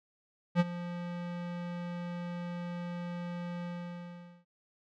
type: tone with ADSR envelope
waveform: square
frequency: 174.61 Hz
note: F3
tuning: in tune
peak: -21 dBFS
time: 0.55-4.45 s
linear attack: 50 ms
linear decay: 32 ms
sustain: -16 dB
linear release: 810 ms
effects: low-pass 3000 Hz 12 dB/octave